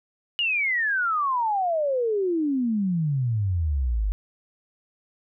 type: exponential sweep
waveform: sine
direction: down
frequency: 2911 to 47.42 Hz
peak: -21 dBFS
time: 0.39-4.12 s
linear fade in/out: 0 ms
effects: none